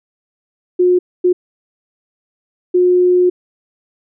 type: tone bursts at uneven times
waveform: sine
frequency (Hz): 360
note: F#4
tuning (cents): -47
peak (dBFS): -8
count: 3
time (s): 0.79-0.99 / 1.24-1.33 / 2.74-3.3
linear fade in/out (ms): 10
effects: none